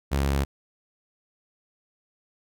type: tone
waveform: sawtooth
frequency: 69.3 Hz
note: C#2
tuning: in tune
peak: -18 dBFS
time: 0.11-0.45 s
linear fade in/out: 20 ms
effects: none